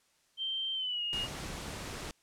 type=tone with pitch glide; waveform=sine; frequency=3136 to 2859 Hz; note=G7 to F7; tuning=0 to +40 cents; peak=-32 dBFS; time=0.37-1.28 s; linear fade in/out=50 ms; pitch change=-160 cents; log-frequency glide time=0.74-1.03 s
type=noise; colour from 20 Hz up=pink; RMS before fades=-41 dBFS; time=1.13-2.11 s; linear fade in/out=0 ms
type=clicks; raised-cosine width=3 ms; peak=-33 dBFS; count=5; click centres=1.461 / 1.503 / 1.681 / 1.877 / 1.913 s
effects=white hiss -70 dBFS RMS until 2.22 s + low-pass 9000 Hz 12 dB/octave